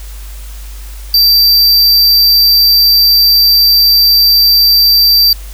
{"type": "tone", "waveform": "square", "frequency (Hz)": 4676, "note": "D8", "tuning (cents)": -8, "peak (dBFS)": -5, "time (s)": [1.14, 5.33], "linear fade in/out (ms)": 2, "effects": ["added 50 Hz sine -24 dBFS peak until 5.53 s", "white hiss -36 dBFS RMS until 5.53 s"]}